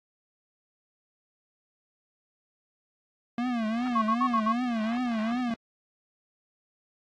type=tone with vibrato; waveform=square; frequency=233.1 Hz; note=A#3; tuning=in tune; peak=-27 dBFS; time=3.38-5.54 s; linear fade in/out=2 ms; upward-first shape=triangle; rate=2.6 Hz; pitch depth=160 cents each way
type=tone bursts; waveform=sine; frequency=1100 Hz; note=C#6; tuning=14 cents flat; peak=-22 dBFS; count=5; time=3.95-4.528 s; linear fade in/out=10 ms; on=70 ms; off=57 ms
effects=low-pass 3000 Hz 12 dB/octave + AAC 48 kbps